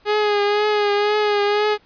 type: tone with vibrato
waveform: sawtooth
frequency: 415.3 Hz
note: G#4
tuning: in tune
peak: -12 dBFS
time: 0.05-1.78 s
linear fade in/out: 50 ms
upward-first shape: triangle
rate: 2 Hz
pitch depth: 39 cents each way
effects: pink hiss -55 dBFS RMS until 1.85 s + resampled to 11025 Hz